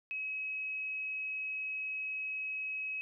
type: tone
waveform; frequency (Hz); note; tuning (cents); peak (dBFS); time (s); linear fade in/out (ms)
sine; 2556; D#7; +46; -35; 0.11-3.01; 0
effects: none